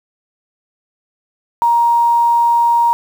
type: tone with quantisation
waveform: sine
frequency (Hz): 940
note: A#5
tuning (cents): +14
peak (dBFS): -9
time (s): 1.62-2.93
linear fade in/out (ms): 0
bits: 6
effects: none